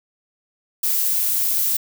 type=noise; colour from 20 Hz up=violet; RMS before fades=-20 dBFS; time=0.83-1.77 s; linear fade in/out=5 ms; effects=none